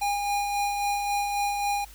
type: tone with tremolo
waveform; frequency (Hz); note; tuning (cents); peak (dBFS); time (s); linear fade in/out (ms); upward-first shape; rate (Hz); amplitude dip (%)
square; 813; G#5; -37; -24; 0.01-1.85; 10; sine; 3.7; 35
effects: added 50 Hz sine -47 dBFS peak until 1.94 s + white hiss -51 dBFS RMS until 1.94 s